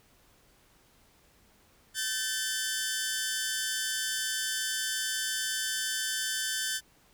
10% pulse tone pair together, 1537.2 / 1760 Hz, G6 / A6, -34 / 0 cents, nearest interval major second, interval 234 cents, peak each -24 dBFS, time 1.94-6.81 s, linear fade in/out 50 ms, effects pink hiss -63 dBFS RMS until 7.13 s

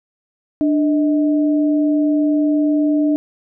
sine tone pair together, 296.8 / 631.6 Hz, D4 / D#5, +18 / +26 cents, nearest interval octave + minor second, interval 1308 cents, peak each -13 / -24 dBFS, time 0.61-3.16 s, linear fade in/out 0 ms, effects none

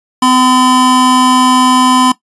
square tone pair together, 254.7 / 1017.6 Hz, C4 / C6, -46 / -48 cents, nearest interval 2 octaves, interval 2398 cents, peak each -10 dBFS, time 0.22-2.12 s, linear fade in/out 5 ms, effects noise-tail reverb RT60 0.1 s tail -17 dB re dry + resampled to 24000 Hz

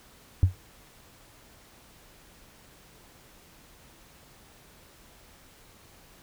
sine tone with exponential decay, 92.3 Hz, F#2, 4 cents flat, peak -10 dBFS, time 0.43-0.55 s, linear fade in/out 0 ms, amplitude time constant 25 ms, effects tanh soft clip ceiling -12 dBFS + pink hiss -55 dBFS RMS until 6.22 s

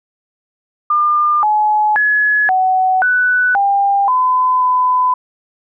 sine tone with pitch steps, 1202 / 849 / 1695 / 749 / 1490 / 798 / 1013 / 1006 Hz, D6 / G#5 / G#6 / F#5 / F#6 / G5 / B5 / B5, +40 / +38 / +35 / +21 / +12 / +31 / +44 / +32 cents, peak -10 dBFS, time 0.9-5.14 s, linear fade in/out 5 ms, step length 530 ms, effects none

